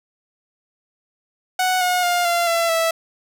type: tone with pitch steps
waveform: sawtooth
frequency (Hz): 740 / 722.7 / 705.8 / 689.2 / 673.1 / 657.4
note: F#5 / F#5 / F5 / F5 / E5 / E5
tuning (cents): 0 / -41 / +18 / -23 / +36 / -5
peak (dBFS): -13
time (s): 1.59-2.91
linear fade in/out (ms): 5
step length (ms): 220
effects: none